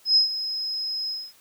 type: tone with ADSR envelope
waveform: sine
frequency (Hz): 5110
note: D#8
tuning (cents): +45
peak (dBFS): -13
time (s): 0.05-1.33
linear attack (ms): 110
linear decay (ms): 120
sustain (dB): -13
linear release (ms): 240
effects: white hiss -56 dBFS RMS until 1.4 s + high-pass 100 Hz 12 dB/octave